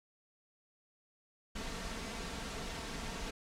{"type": "noise with comb filter", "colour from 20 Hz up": "pink", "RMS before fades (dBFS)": -41, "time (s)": [1.55, 3.31], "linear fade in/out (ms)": 10, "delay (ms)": 4.4, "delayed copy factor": 0.5, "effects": ["low-pass 7000 Hz 12 dB/octave"]}